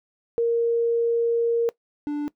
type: tone pair in turn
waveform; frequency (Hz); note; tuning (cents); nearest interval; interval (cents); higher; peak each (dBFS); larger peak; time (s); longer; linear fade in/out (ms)
sine / triangle; 466.2 / 293.7; A#4 / D4; 0 / 0; minor sixth; 800; first; -18 / -22; first; 0.38-1.69 / 2.07-2.28; first; 0
effects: noise-tail reverb RT60 0.1 s tail -20 dB re dry